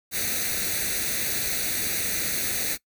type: noise with comb filter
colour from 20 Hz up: white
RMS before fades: -27 dBFS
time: 0.11-2.78 s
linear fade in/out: 50 ms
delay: 0.48 ms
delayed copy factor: +0.75
effects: noise-tail reverb RT60 0.1 s tail -21 dB re dry